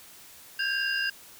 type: tone cluster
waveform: sine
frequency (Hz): 1586 / 1648 / 2789 / 4953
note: G6 / G#6 / F7 / D#8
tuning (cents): +20 / -14 / -3 / -9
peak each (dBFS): -28 / -35 / -32 / -34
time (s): 0.59-1.1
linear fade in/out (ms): 5
effects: white hiss -50 dBFS RMS until 1.39 s